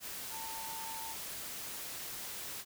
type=tone in noise; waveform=sine; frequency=897 Hz; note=A5; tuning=33 cents sharp; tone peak=-44 dBFS; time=0.3-1.16 s; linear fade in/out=50 ms; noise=white; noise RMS=-43 dBFS; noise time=0-2.65 s; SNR=-4 dB; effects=none